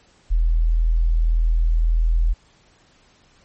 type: tone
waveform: sine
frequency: 40.87 Hz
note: E1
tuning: 14 cents flat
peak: -14 dBFS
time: 0.3-2.34 s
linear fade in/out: 20 ms
effects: pink hiss -56 dBFS RMS until 3.44 s + MP3 32 kbps